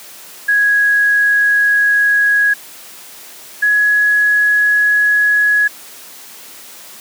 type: tone pair in turn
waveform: sine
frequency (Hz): 1661.2 / 1679.5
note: G#6 / G#6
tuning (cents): 0 / +19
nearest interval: unison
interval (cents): 19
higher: second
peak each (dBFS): -9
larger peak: neither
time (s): 0.48-2.54 / 3.62-5.68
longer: neither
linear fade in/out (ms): 10
effects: white hiss -36 dBFS RMS until 7 s + high-pass 200 Hz 12 dB/octave